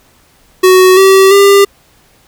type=tone with pitch steps; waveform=square; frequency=371.5 / 384.8 / 398.6 Hz; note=F#4 / G4 / G4; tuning=+7 / -32 / +29 cents; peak=-3 dBFS; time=0.63-1.65 s; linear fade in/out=10 ms; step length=340 ms; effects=pink hiss -48 dBFS RMS until 2.27 s